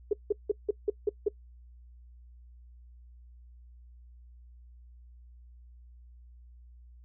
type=tone bursts; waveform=sine; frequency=415.3 Hz; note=G#4; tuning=in tune; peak=-22 dBFS; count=7; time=0.11-1.284 s; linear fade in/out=5 ms; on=22 ms; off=170 ms; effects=noise-tail reverb RT60 0.1 s tail -22 dB re dry + added 60 Hz sine -50 dBFS peak until 7.04 s